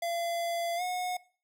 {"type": "tone with pitch glide", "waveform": "square", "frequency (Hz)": [682, 726.7], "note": ["F5", "F#5"], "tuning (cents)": [-41, -31], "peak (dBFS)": -31, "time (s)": [0.02, 1.17], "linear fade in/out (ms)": 5, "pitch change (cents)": 110, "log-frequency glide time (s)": [0.76, 0.82], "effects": ["noise-tail reverb RT60 0.4 s tail -20 dB re dry"]}